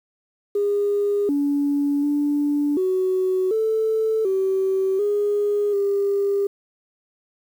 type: tone with pitch steps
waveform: sine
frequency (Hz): 407.4 / 285.7 / 290.8 / 373.1 / 440.6 / 382.6 / 411.8 / 400.5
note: G#4 / D4 / D4 / F#4 / A4 / G4 / G#4 / G4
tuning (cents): -33 / -48 / -17 / +14 / +2 / -42 / -15 / +37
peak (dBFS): -17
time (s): 0.55-6.47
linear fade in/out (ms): 5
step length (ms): 740
effects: tanh soft clip ceiling -13 dBFS + 8-bit